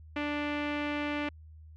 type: tone with low-pass filter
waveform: sawtooth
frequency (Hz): 293.7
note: D4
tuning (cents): 0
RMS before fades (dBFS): -33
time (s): 0.16-1.29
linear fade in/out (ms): 5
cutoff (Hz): 2500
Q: 2.6
effects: added 78 Hz sine -48 dBFS peak until 1.76 s